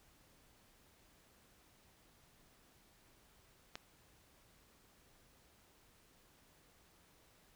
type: click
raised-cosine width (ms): 0.2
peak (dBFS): -26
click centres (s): 3.755
effects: pink hiss -68 dBFS RMS until 7.55 s